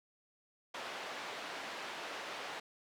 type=band-pass noise; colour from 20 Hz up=pink; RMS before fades=-44 dBFS; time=0.74-2.6 s; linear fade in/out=5 ms; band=530 to 3700 Hz; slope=12 dB/octave; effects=none